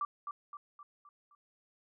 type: tone with echo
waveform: sine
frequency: 1167 Hz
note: D6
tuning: 11 cents flat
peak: -31 dBFS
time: 0.01-0.05 s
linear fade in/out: 2 ms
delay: 260 ms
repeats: 5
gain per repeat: -6 dB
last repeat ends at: 1.35 s
effects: none